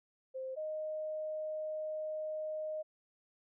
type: tone pair in turn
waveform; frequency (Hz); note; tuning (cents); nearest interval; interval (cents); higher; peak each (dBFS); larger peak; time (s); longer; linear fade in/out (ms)
sine; 523.3 / 620; C5 / D#5; 0 / -6; minor third; 294; second; -38 / -36; second; 0.34-0.56 / 0.56-2.83; second; 20
effects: none